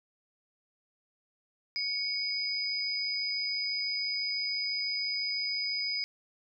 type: tone pair together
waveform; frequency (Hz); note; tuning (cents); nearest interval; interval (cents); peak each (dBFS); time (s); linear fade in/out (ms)
sine; 2217 / 4977; C#7 / D#8; 0 / 0; octave + major second; 1400; -35 / -31; 1.76-6.04; 0
effects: none